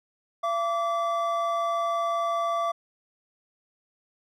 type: tone pair together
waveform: triangle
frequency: 678.3 / 1159 Hz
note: E5 / D6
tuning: +49 / -23 cents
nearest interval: major sixth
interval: 928 cents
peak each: -25 dBFS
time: 0.43-2.72 s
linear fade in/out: 10 ms
effects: none